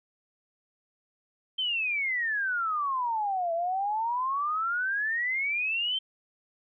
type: exponential two-way sweep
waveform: sine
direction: down then up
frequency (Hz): 3143 to 659.3 to 3143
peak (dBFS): -26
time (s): 1.58-5.99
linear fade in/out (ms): 10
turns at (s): 3.53
effects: none